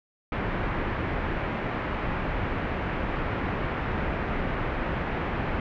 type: low-pass noise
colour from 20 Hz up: pink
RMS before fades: -29 dBFS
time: 0.32-5.6 s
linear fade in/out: 2 ms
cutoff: 2300 Hz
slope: 24 dB/octave
effects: none